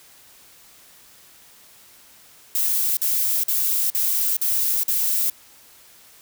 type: noise bursts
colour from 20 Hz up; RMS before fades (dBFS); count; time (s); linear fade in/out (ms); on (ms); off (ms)
violet; -21; 6; 2.55-5.3; 2; 420; 46
effects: white hiss -50 dBFS RMS until 6.21 s